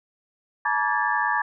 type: tone cluster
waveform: sine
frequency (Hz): 860 / 955 / 1155 / 1642 / 1752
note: A5 / A#5 / D6 / G#6 / A6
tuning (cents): -40 / +42 / -29 / -20 / -8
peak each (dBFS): -27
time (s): 0.65-1.42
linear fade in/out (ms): 5
effects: none